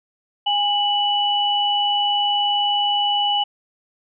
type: tone pair together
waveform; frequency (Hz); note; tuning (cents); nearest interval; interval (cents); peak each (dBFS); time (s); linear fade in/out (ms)
sine; 819.4 / 2960; G#5 / F#7; -24 / 0; octave + minor seventh; 2224; -20 / -19; 0.46-3.44; 10
effects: none